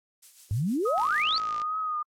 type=noise with tremolo; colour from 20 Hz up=violet; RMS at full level=-42 dBFS; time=0.22-1.23 s; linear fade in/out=10 ms; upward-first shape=sine; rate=6.5 Hz; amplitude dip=55%
type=exponential sweep; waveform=sine; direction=up; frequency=93.9 to 4699 Hz; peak=-24 dBFS; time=0.51-1.38 s; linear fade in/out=0 ms
type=tone with vibrato; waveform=sine; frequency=1244.5 Hz; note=D#6; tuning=in tune; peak=-27 dBFS; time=0.85-2.03 s; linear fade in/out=10 ms; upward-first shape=triangle; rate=2.4 Hz; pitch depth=50 cents each way
type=click train; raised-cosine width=0.2 ms; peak=-25 dBFS; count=36; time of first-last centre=0.98-1.618 s; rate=54.9 Hz
effects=low-pass 9000 Hz 12 dB/octave + AAC 64 kbps